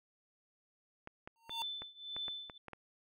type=clicks; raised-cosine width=0.5 ms; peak=-31 dBFS; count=9; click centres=1.074 / 1.275 / 1.495 / 1.82 / 2.165 / 2.282 / 2.498 / 2.683 / 2.733 s
type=tone with exponential growth; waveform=square; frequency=917 Hz; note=A#5; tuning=29 cents flat; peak=-37 dBFS; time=1.36-1.62 s; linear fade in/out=0 ms; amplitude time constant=55 ms
type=tone with tremolo; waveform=sine; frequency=3520 Hz; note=A7; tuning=in tune; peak=-37 dBFS; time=1.5-2.58 s; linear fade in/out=5 ms; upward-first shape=triangle; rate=1.7 Hz; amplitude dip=95%
effects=none